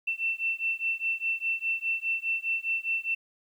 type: beating tone pair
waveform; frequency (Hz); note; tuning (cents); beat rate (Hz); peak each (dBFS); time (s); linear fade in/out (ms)
sine; 2683 / 2687.9; E7 / E7; +30 / +33; 4.9; -30; 0.07-3.15; 10
effects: 10-bit